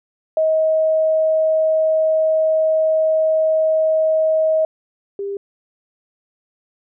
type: tone pair in turn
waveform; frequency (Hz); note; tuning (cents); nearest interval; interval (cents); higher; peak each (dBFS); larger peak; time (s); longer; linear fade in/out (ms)
sine; 633 / 398.8; D#5 / G4; +30 / +30; minor sixth; 800; first; -13 / -22; first; 0.37-4.65 / 5.19-5.37; first; 2
effects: none